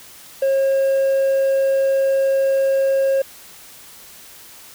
sine tone with hard clipping, 541 Hz, C#5, 42 cents flat, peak -15 dBFS, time 0.42-3.22 s, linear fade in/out 5 ms, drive 2 dB, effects white hiss -42 dBFS RMS until 4.74 s

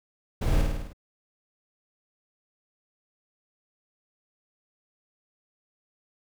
brown noise with echo, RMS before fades -25 dBFS, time 0.41-0.62 s, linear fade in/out 10 ms, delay 52 ms, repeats 6, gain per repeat -3 dB, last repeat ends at 0.932 s, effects none

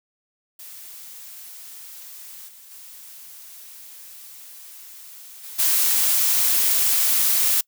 blue noise with level steps, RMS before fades -40 / -46 / -42 / -37 / -19 dBFS, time 0.59-7.61 s, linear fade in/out 5 ms, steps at 2.47 / 2.7 / 5.43 / 5.58 s, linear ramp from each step 20 ms, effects noise-tail reverb RT60 0.1 s tail -25 dB re dry

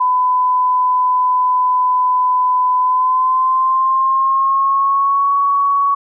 sine tone with pitch glide, 1004 to 1120.5 Hz, B5 to C#6, +28 to +18 cents, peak -11 dBFS, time 0-5.95 s, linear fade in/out 10 ms, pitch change +190 cents, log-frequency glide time 2.77-5.33 s, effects none

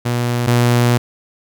sawtooth tone pair in turn, 120.7 / 120.7 Hz, B2 / B2, -39 / -39 cents, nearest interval unison, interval 0 cents, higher neither, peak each -12 / -7 dBFS, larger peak second, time 0.05-0.47 / 0.47-0.98 s, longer second, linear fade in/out 10 ms, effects none

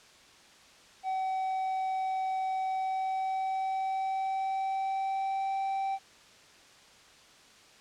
triangle tone with pitch glide, 759 to 777.2 Hz, F#5 to G5, +44 to -15 cents, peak -27 dBFS, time 1.03-5.99 s, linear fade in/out 50 ms, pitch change +41 cents, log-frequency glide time 2.65-5.57 s, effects white hiss -56 dBFS RMS until 7.8 s + low-pass 6000 Hz 12 dB/octave

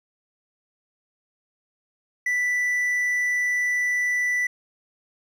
triangle tone, 1975.5 Hz, B6, in tune, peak -19 dBFS, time 2.26-4.47 s, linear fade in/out 5 ms, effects none

